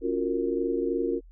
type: chord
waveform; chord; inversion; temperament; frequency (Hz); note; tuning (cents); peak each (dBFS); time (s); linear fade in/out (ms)
sine; Gb major seventh; second; just; 277.5 / 346.9 / 370 / 462.5; Db4 / F4 / Gb4 / Bb4; +2 / -12 / 0 / -14; -31 / -29 / -32 / -29; 0.01-1.21; 50
effects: added 41 Hz sine -47 dBFS peak until 1.31 s